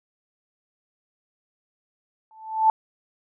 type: tone with exponential growth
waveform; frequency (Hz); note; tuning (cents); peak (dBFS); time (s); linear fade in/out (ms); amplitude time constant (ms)
sine; 879; A5; -2; -11; 2.31-2.7; 1; 84
effects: none